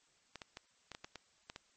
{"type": "clicks", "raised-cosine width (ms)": 0.2, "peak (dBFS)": -28, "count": 9, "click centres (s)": [0.357, 0.418, 0.571, 0.917, 0.949, 1.045, 1.157, 1.499, 1.561], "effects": ["white hiss -71 dBFS RMS until 1.76 s", "MP3 32 kbps"]}